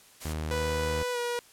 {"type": "noise", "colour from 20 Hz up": "white", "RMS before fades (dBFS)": -41, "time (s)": [0.2, 0.34], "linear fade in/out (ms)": 20}
{"type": "tone", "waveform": "sawtooth", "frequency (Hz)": 77.78, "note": "D#2", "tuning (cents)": 0, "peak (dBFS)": -27, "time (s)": [0.25, 1.03], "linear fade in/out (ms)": 5}
{"type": "tone with pitch glide", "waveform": "sawtooth", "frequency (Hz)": [493.9, 481.2], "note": ["B4", "B4"], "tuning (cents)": [0, -45], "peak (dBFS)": -25, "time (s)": [0.51, 1.39], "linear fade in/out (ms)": 0, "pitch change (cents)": -45, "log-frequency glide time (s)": [1.12, 1.18]}
{"effects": ["white hiss -56 dBFS RMS until 1.52 s", "low-pass 12000 Hz 12 dB/octave"]}